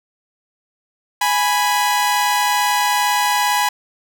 sawtooth tone pair together, 830.2 / 987.8 Hz, G#5 / B5, -1 / 0 cents, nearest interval minor third, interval 301 cents, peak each -14 dBFS, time 1.21-3.69 s, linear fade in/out 5 ms, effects none

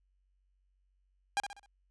sawtooth tone with echo, 806 Hz, G5, 48 cents sharp, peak -24 dBFS, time 1.37-1.4 s, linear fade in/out 0 ms, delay 65 ms, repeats 4, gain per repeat -8 dB, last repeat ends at 1.66 s, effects added 47 Hz sine -70 dBFS peak until 1.9 s + resampled to 22050 Hz

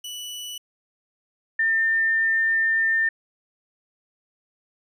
sawtooth / sine tone pair in turn, 2960 / 1801.8 Hz, F#7 / A6, 0 / +41 cents, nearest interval major sixth, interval 859 cents, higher first, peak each -29 / -18 dBFS, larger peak second, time 0.04-0.58 / 1.59-3.09 s, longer second, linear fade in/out 5 ms, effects resampled to 32000 Hz

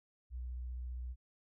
sine tone with vibrato, 61.74 Hz, B1, in tune, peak -39 dBFS, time 0.3-1.16 s, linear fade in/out 50 ms, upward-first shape sine, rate 15 Hz, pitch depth 22 cents each way, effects none

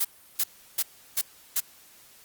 blue noise bursts, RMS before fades -24 dBFS, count 5, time 0-1.605 s, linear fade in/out 10 ms, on 49 ms, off 340 ms, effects white hiss -54 dBFS RMS until 2.24 s + Opus 32 kbps

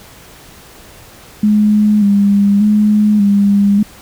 sine tone with vibrato, 205.9 Hz, G#3, 15 cents flat, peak -7 dBFS, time 1.43-3.83 s, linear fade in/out 5 ms, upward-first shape square, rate 0.85 Hz, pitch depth 39 cents each way, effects pink hiss -39 dBFS RMS until 4.01 s

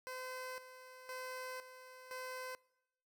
15% pulse tone with tremolo, 512 Hz, C5, 38 cents flat, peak -37 dBFS, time 0.07-2.55 s, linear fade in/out 0 ms, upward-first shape square, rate 0.98 Hz, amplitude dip 70%, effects noise-tail reverb RT60 0.9 s tail -24 dB re dry

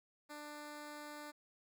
10% pulse tone, 296.6 Hz, D4, 17 cents sharp, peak -39 dBFS, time 0.29-1.32 s, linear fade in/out 20 ms, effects none

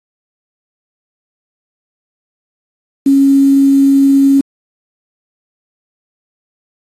sine tone with quantisation, 275.1 Hz, C#4, 13 cents flat, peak -5 dBFS, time 3.06-4.41 s, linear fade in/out 5 ms, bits 5, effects AAC 32 kbps

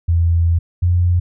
sine tone pair in turn, 84.3 / 88.16 Hz, E2 / F2, +39 / +17 cents, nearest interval minor second, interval 78 cents, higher second, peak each -11 / -11 dBFS, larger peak neither, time 0.08-0.59 / 0.82-1.2 s, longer first, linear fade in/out 10 ms, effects none

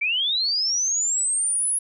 sine linear sweep, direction up, 2267 to 10580 Hz, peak -20 dBFS, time 0.01-1.79 s, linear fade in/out 10 ms, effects none

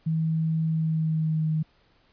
sine tone with pitch glide, 160.5 to 156.74 Hz, E3 to D#3, -46 to +13 cents, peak -22 dBFS, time 0.06-1.63 s, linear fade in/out 10 ms, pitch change -41 cents, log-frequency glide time 0.67-1.52 s, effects pink hiss -63 dBFS RMS until 2.12 s + resampled to 11025 Hz

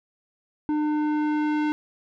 square tone with low-pass filter sweep, 301.6 Hz, D4, 46 cents sharp, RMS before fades -24 dBFS, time 0.69-1.72 s, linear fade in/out 0 ms, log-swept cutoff 850 to 2500 Hz, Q 0.8, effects none

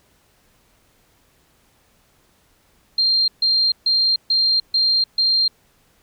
sine tone bursts, 4186 Hz, C8, in tune, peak -14 dBFS, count 6, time 2.98-5.48 s, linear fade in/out 5 ms, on 300 ms, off 140 ms, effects pink hiss -59 dBFS RMS until 6.02 s

